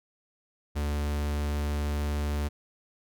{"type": "tone", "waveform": "45% pulse", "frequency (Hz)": 73.42, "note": "D2", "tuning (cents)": 0, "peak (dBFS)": -27, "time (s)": [0.75, 2.49], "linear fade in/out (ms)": 20, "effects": []}